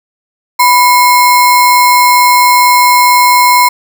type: tone with sample-and-hold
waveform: sine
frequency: 987.8 Hz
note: B5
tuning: in tune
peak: -3 dBFS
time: 0.59-3.69 s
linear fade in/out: 10 ms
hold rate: 3150 Hz
effects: none